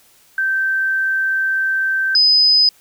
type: tone pair in turn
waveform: sine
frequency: 1556 / 5018 Hz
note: G6 / D#8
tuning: -13 / +14 cents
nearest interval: octave + minor sixth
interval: 2027 cents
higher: second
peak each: -15 / -9 dBFS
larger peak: second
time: 0.38-2.15 / 2.15-2.69 s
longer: first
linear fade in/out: 2 ms
effects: white hiss -52 dBFS RMS until 2.8 s